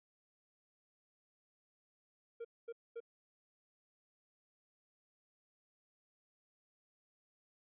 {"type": "tone bursts", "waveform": "triangle", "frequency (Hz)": 464.5, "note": "A#4", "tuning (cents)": -6, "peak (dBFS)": -40, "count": 3, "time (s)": [2.4, 3.004], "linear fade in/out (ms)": 10, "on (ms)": 48, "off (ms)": 230, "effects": ["resampled to 8000 Hz"]}